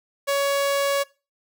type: tone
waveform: sawtooth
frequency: 560 Hz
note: C#5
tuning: 18 cents sharp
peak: -16 dBFS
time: 0.27-1.04 s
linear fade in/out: 20 ms
effects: noise-tail reverb RT60 0.3 s tail -21 dB re dry